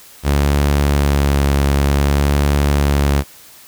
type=tone with vibrato; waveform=sawtooth; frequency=70.9 Hz; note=C#2; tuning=40 cents sharp; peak=-8 dBFS; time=0.23-3.24 s; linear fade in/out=50 ms; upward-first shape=sine; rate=0.54 Hz; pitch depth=20 cents each way; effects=white hiss -42 dBFS RMS until 3.67 s